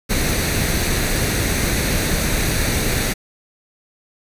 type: noise with comb filter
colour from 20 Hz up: pink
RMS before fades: -19 dBFS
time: 0.09-3.14 s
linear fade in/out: 20 ms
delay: 0.48 ms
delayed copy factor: +0.5
effects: resampled to 32000 Hz